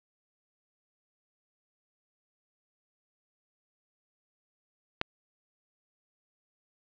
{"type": "click", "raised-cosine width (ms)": 0.3, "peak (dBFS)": -11, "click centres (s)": 5.014, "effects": ["resampled to 11025 Hz", "7-bit"]}